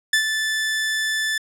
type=tone with ADSR envelope; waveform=sawtooth; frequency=1753 Hz; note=A6; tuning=7 cents flat; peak=-10 dBFS; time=0.13-1.38 s; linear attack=4 ms; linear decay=91 ms; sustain=-7 dB; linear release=4 ms; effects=low-pass 10000 Hz 12 dB/octave